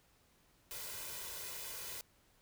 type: noise with comb filter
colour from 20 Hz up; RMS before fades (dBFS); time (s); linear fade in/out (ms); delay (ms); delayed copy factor
white; -45; 0.71-2.01; 0; 2; +0.65
effects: pink hiss -70 dBFS RMS until 2.41 s